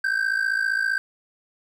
triangle ring-modulated tone, 1568 Hz, G6, in tune, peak -16 dBFS, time 0.04-0.98 s, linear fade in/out 0 ms, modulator 27.6 Hz, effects none

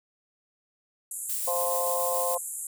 white band-pass noise, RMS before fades -36 dBFS, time 1.11-2.67 s, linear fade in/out 2 ms, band 7100 to 12000 Hz, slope 96 dB/octave
violet noise with tremolo, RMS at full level -31 dBFS, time 1.29-2.35 s, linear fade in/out 5 ms, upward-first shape sine, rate 7 Hz, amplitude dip 25%
harmonic tone, 174.61 Hz, F3, in tune, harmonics 3 / 4 / 5 / 6, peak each -29 / -32 / -37 / -33 dBFS, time 1.47-2.38 s, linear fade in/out 10 ms
effects none

